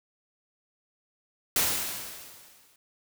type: noise with exponential decay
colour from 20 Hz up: white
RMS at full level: -23 dBFS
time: 1.56-2.76 s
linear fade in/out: 2 ms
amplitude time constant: 260 ms
effects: none